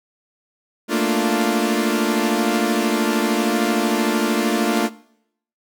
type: chord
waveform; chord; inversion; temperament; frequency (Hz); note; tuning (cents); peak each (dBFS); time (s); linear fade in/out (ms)
sawtooth; Bb major seventh; third; equal; 220 / 233.1 / 293.7 / 349.2; A3 / Bb3 / D4 / F4; 0 / 0 / 0 / 0; -19; 0.88-4.9; 50
effects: noise-tail reverb RT60 0.7 s tail -20 dB re dry